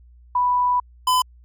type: tone pair in turn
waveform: sine / square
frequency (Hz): 987.8 / 1009.1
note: B5 / B5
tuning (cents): 0 / +37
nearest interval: unison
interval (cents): 37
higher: second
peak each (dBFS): -16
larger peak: neither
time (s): 0.35-0.8 / 1.07-1.22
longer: first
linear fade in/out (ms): 5
effects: added 60 Hz sine -46 dBFS peak until 1.44 s + AAC 64 kbps